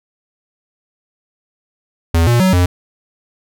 square tone with pitch steps, 83.2 / 119.5 / 187.1 / 89.1 Hz, E2 / A#2 / F#3 / F2, +17 / +43 / +20 / +35 cents, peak -10 dBFS, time 2.14-2.66 s, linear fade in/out 5 ms, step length 130 ms, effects none

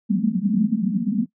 pink band-pass noise, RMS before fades -21 dBFS, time 0.09-1.26 s, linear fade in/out 20 ms, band 180 to 240 Hz, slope 96 dB/octave, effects noise-tail reverb RT60 0.1 s tail -19 dB re dry

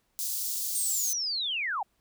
white high-pass noise, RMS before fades -32 dBFS, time 0.19-1.13 s, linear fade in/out 0 ms, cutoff 4500 Hz, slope 24 dB/octave
sine linear sweep, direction down, 8880 to 717 Hz, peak -28 dBFS, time 0.75-1.83 s, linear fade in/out 5 ms
effects pink hiss -73 dBFS RMS until 2 s

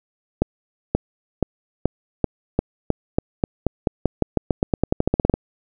accelerating click train, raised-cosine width 2 ms, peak -3 dBFS, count 26, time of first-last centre 0.42-5.34 s, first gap 530 ms, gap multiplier 0.9, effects none

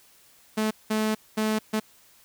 sawtooth tone bursts at uneven times, 216.6 Hz, A3, 27 cents flat, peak -19 dBFS, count 4, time 0.57-0.71 / 0.9-1.15 / 1.37-1.59 / 1.73-1.8 s, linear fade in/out 10 ms, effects white hiss -57 dBFS RMS until 2.24 s

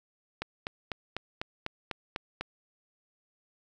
click train, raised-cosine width 0.3 ms, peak -17 dBFS, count 9, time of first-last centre 0.42-2.41 s, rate 4.02 Hz, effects none

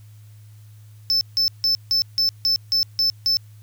triangle tone bursts, 5274 Hz, E8, in tune, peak -15 dBFS, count 9, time 1.1-3.37 s, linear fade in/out 0 ms, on 110 ms, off 160 ms, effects added 106 Hz sine -42 dBFS peak until 3.62 s + white hiss -59 dBFS RMS until 3.62 s

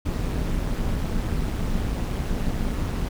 brown noise with amplitude modulation, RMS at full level -22 dBFS, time 0.05-3.09 s, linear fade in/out 10 ms, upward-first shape sine, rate 199 Hz, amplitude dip 70%, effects none

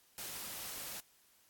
white noise, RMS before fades -44 dBFS, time 0.18-1 s, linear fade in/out 0 ms, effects white hiss -68 dBFS RMS until 1.49 s + AAC 64 kbps

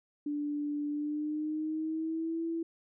sine tone with pitch glide, 293.1 to 330.9 Hz, D4 to E4, -3 to +7 cents, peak -31 dBFS, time 0.26-2.63 s, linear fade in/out 5 ms, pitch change +210 cents, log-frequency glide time 0.89-2.44 s, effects none

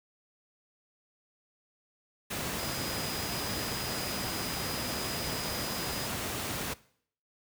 sine tone in noise, 4961 Hz, D#8, 6 cents flat, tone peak -41 dBFS, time 2.58-6.07 s, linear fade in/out 10 ms, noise pink, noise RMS -34 dBFS, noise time 2.3-6.74 s, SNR -10 dB, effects noise-tail reverb RT60 0.6 s tail -20 dB re dry + high-pass 80 Hz 12 dB/octave

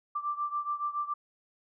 sine beating tone pair, 1174.7 / 1181.8 Hz, D6 / D6, 0 / +10 cents, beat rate 7.1 Hz, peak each -32 / -35 dBFS, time 0.15-1.14 s, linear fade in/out 10 ms, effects none

